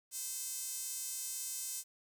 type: tone with high-pass filter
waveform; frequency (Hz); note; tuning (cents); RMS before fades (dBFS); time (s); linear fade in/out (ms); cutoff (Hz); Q
sawtooth; 518; C5; -17; -41; 0.11-1.84; 50; 7600; 1.8
effects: 10-bit